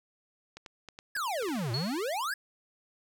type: clicks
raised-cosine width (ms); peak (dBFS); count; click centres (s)
0.2; -27; 9; 0.57 / 0.662 / 0.887 / 0.989 / 1.166 / 1.425 / 1.487 / 1.556 / 1.592
type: exponential two-way sweep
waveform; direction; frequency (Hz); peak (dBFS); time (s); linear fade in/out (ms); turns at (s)
square; down then up; 1736 to 109.6 to 1736; -31; 1.15-2.34; 5; 1.72
type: tone with exponential decay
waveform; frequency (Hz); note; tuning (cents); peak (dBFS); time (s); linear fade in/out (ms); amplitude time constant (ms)
sine; 4345; C#8; -35; -30; 1.74-2.18; 1; 94
effects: none